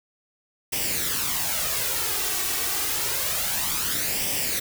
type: noise with flanger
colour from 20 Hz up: white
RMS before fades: -26 dBFS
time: 0.72-4.6 s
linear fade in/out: 10 ms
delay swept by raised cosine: 0.36 to 2.66 ms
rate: 0.28 Hz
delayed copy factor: +0.6
effects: none